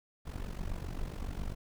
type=noise with amplitude modulation; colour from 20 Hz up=brown; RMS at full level=-35 dBFS; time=0.25-1.55 s; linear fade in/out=20 ms; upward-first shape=sine; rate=47.4 Hz; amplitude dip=80%; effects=none